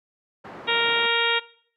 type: band-pass noise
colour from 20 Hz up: pink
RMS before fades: -40 dBFS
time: 0.44-1.07 s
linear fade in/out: 10 ms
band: 250 to 1400 Hz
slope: 12 dB/octave
type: harmonic tone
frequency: 466.2 Hz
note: A#4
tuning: in tune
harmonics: 1 / 2 / 3 / 4 / 5 / 6 / 7 / 8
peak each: -28 / -28 / -28 / -28 / -28 / -28 / -28 / -28 dBFS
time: 0.67-1.4 s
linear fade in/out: 20 ms
effects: noise-tail reverb RT60 0.6 s tail -20 dB re dry